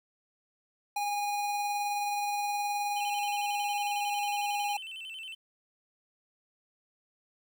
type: tone with tremolo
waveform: square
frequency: 820 Hz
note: G#5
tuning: 22 cents flat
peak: -29 dBFS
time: 0.96-4.77 s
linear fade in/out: 5 ms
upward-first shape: triangle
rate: 19 Hz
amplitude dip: 25%
type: tone with vibrato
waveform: triangle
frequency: 2862 Hz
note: F7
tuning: 42 cents sharp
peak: -38 dBFS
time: 2.96-5.35 s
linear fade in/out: 10 ms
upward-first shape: square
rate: 11 Hz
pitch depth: 120 cents each way
effects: 11-bit